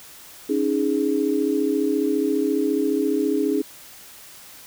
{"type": "chord", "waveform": "sine", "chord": "C# suspended second", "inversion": "none", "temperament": "just", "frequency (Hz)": [277.2, 311.8, 415.8], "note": ["C#4", "D#4", "G#4"], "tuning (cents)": [0, 4, 2], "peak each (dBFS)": -23, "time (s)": [0.49, 3.62], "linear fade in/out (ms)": 10, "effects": ["white hiss -44 dBFS RMS until 4.66 s"]}